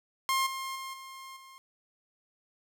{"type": "tone with level steps", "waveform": "sawtooth", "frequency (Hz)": 1064, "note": "C6", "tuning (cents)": 29, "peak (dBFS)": [-22, -31, -34, -40, -46], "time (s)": [0.29, 1.58], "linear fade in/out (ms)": 0, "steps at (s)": [0.46, 0.75, 0.93, 1.36], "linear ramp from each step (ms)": 10, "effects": []}